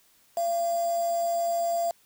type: tone with quantisation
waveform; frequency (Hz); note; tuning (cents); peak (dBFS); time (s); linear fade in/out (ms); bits
sine; 682; F5; -41; -24; 0.37-1.91; 2; 6
effects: white hiss -62 dBFS RMS until 2.05 s